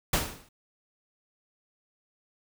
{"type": "noise with exponential decay", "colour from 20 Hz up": "pink", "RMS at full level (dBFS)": -22, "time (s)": [0.13, 0.49], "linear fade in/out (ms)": 5, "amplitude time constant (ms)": 77, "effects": []}